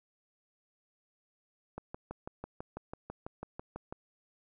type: click train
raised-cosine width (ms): 1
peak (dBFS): -26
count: 14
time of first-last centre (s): 1.78-3.925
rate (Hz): 6.06
effects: none